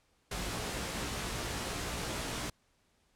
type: noise with comb filter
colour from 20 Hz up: pink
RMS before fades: -37 dBFS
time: 0.31-2.5 s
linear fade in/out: 5 ms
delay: 17 ms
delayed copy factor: +0.6
effects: pink hiss -72 dBFS RMS until 3.15 s + low-pass 10000 Hz 12 dB/octave